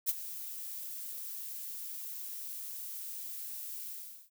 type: noise with ADSR envelope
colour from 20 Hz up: violet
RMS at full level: -28 dBFS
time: 0.06-4.3 s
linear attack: 32 ms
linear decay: 29 ms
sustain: -14 dB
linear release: 410 ms
effects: none